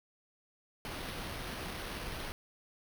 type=noise with sample-and-hold; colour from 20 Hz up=pink; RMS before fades=-41 dBFS; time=0.85-2.32 s; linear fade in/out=0 ms; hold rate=7350 Hz; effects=none